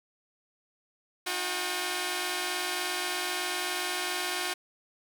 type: tone cluster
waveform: 5% pulse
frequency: 313 / 361.2 / 790 Hz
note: D#4 / F#4 / G5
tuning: +10 / -42 / +13 cents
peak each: -28 / -20 / -24 dBFS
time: 1.26-4.54 s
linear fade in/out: 10 ms
effects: none